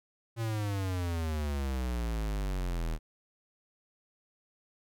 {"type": "exponential sweep", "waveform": "square", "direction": "down", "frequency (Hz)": [116.54, 38.89], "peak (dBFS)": -31, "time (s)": [0.36, 2.99], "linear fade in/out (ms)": 50, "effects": []}